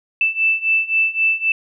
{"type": "beating tone pair", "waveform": "sine", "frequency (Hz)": [2644, 2647.8], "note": ["E7", "E7"], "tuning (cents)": [5, 7], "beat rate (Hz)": 3.8, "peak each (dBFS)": [-19, -17], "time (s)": [0.21, 1.52], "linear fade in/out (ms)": 2, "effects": []}